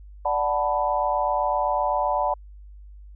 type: chord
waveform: sine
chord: B minor seventh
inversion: first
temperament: equal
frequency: 587.3 / 740 / 880 / 987.8 Hz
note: D5 / F#5 / A5 / B5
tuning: 0 / 0 / 0 / 0 cents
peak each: -26 dBFS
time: 0.25-2.34 s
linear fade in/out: 5 ms
effects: added 50 Hz sine -41 dBFS peak until 3.15 s